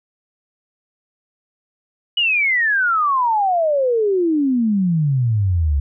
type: exponential sweep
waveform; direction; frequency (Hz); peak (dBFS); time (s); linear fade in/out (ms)
sine; down; 2964 to 68; -14; 2.17-5.8; 5
effects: none